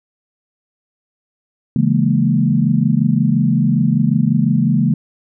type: chord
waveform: sine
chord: A# half-diminished seventh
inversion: first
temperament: equal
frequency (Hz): 138.59 / 164.81 / 207.7 / 233.1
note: C#3 / E3 / G#3 / A#3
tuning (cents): 0 / 0 / 0 / 0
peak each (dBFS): -17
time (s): 1.76-4.94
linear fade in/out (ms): 2
effects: none